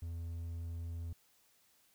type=tone; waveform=triangle; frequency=84 Hz; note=E2; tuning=33 cents sharp; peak=-37 dBFS; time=0.02-1.13 s; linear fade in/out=5 ms; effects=white hiss -70 dBFS RMS until 1.94 s